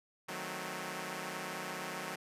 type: chord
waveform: 5% pulse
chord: D# diminished seventh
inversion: none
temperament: equal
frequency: 155.56 / 185 / 220 / 261.6 Hz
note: D#3 / F#3 / A3 / C4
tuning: 0 / 0 / 0 / 0 cents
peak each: -34 / -31 / -35 / -35 dBFS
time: 0.28-2.16 s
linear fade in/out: 10 ms
effects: resampled to 32000 Hz